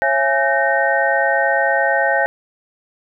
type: tone cluster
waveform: sine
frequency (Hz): 546 / 675 / 829 / 1533 / 1849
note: C#5 / E5 / G#5 / G6 / A#6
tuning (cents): -26 / +41 / -3 / -39 / -15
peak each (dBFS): -20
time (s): 0.02-2.26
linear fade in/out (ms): 0
effects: none